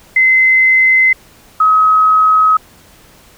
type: tone pair in turn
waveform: sine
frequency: 2055 / 1273.1 Hz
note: C7 / D#6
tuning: -32 / +39 cents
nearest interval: minor sixth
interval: 829 cents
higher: first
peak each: -6 dBFS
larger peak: neither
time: 0.16-1.13 / 1.6-2.57 s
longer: neither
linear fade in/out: 5 ms
effects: pink hiss -44 dBFS RMS until 3.37 s